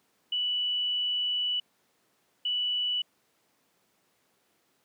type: tone pair in turn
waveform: sine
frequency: 2960 / 2960 Hz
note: F#7 / F#7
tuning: 0 / 0 cents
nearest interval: unison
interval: 0 cents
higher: neither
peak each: -26 dBFS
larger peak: neither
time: 0.32-1.6 / 2.45-3.02 s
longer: first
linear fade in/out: 5 ms
effects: pink hiss -70 dBFS RMS until 4.84 s + high-pass 200 Hz 12 dB/octave

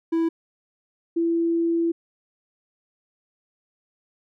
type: tone pair in turn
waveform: triangle / sine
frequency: 329.5 / 334.9 Hz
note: E4 / E4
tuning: -1 / +27 cents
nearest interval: unison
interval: 28 cents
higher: second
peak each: -17 / -19 dBFS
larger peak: first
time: 0.12-0.29 / 1.16-1.92 s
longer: second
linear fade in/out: 10 ms
effects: none

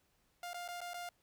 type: tone with dropouts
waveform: sawtooth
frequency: 703 Hz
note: F5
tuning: 11 cents sharp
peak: -38 dBFS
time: 0.43-1.09 s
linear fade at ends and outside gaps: 2 ms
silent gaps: 0.533-0.543 / 0.679-0.686 / 0.806-0.814 / 0.935-0.942 s
effects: pink hiss -75 dBFS RMS until 1.22 s

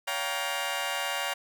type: chord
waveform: 15% pulse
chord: G half-diminished seventh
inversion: second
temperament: just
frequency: 564.5 / 705.6 / 784 / 940.8 Hz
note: Db5 / F5 / G5 / Bb5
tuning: +31 / +18 / 0 / +16 cents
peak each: -29 dBFS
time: 0.07-1.34 s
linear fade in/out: 10 ms
effects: none

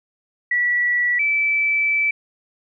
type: tone pair in turn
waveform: sine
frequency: 1947 / 2315 Hz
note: B6 / D7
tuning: -25 / -25 cents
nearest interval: minor third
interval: 300 cents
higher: second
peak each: -16 dBFS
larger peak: neither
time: 0.51-1.19 / 1.19-2.11 s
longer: second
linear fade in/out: 5 ms
effects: none

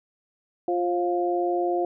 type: tone cluster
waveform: sine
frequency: 350.7 / 535 / 703 Hz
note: F4 / C5 / F5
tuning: +7 / +38 / +11 cents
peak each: -24 / -31 / -26 dBFS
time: 0.68-1.85 s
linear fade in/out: 2 ms
effects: none

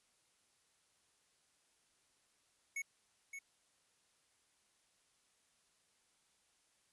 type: tone with echo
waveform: square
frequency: 2210 Hz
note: C#7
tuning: 6 cents flat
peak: -39 dBFS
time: 2.76-2.82 s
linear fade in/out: 5 ms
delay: 570 ms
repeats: 1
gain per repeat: -7 dB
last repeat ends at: 3.39 s
effects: white hiss -75 dBFS RMS until 6.92 s + resampled to 24000 Hz

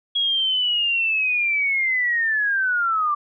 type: linear sweep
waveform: sine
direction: down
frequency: 3322 to 1164 Hz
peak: -18 dBFS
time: 0.15-3.15 s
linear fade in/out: 10 ms
effects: none

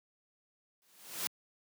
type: noise with exponential growth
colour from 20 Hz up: white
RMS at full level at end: -33 dBFS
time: 0.82-1.27 s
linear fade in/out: 0 ms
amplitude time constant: 96 ms
effects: high-pass 150 Hz 12 dB/octave

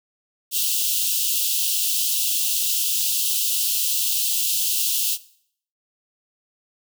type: high-pass noise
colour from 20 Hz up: white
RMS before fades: -22 dBFS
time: 0.51-5.18 s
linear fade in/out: 50 ms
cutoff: 2700 Hz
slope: 96 dB/octave
effects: noise-tail reverb RT60 0.6 s tail -18 dB re dry

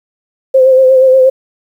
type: tone with vibrato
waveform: sine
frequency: 522 Hz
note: C5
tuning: 4 cents flat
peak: -3 dBFS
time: 0.54-1.3 s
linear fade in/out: 10 ms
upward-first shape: sine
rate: 8.4 Hz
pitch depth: 33 cents each way
effects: 7-bit

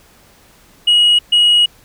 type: tone bursts at uneven times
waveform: sine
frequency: 2900 Hz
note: F#7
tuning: 35 cents flat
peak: -5 dBFS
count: 2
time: 0.87-1.19 / 1.32-1.66 s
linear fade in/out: 10 ms
effects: tanh soft clip ceiling -6 dBFS + pink hiss -48 dBFS RMS until 1.84 s

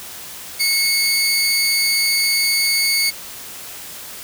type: tone pair together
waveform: sawtooth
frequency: 2185 / 4615 Hz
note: C#7 / D8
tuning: -26 / -31 cents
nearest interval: octave + minor second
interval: 1295 cents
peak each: -15 dBFS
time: 0.59-3.11 s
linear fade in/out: 20 ms
effects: white hiss -34 dBFS RMS until 4.23 s

